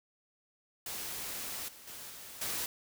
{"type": "noise with level steps", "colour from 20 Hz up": "white", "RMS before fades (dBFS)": [-40, -53, -46, -48, -36], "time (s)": [0.86, 2.66], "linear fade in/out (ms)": 2, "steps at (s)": [1.68, 1.87, 2.1, 2.41], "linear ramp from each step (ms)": 5, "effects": []}